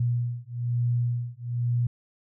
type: beating tone pair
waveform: sine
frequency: 119.9 / 121 Hz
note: A#2 / B2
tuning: +49 / -35 cents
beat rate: 1.1 Hz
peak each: -27 dBFS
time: 0-1.87 s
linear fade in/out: 5 ms
effects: none